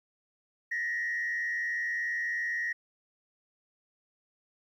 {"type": "tone with frequency modulation", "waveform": "sine", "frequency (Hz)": 1883, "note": "A#6", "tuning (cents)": 17, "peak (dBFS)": -28, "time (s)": [0.71, 2.73], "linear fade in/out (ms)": 10, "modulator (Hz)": 94.8, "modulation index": 0.79, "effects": ["tanh soft clip ceiling -26 dBFS", "11-bit"]}